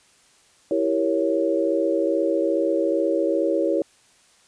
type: chord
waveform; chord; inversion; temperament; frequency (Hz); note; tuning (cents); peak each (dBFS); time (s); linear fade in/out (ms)
sine; E diminished seventh; none; equal; 329.6 / 392 / 466.2 / 554.4; E4 / G4 / Bb4 / Db5; 0 / 0 / 0 / 0; -23 / -26 / -26 / -23; 0.71-3.82; 2
effects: white hiss -57 dBFS RMS until 4.47 s + resampled to 22050 Hz